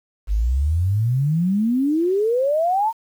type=exponential sweep; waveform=sine; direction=up; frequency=48.27 to 929 Hz; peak=-16 dBFS; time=0.27-2.93 s; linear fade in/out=50 ms; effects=8-bit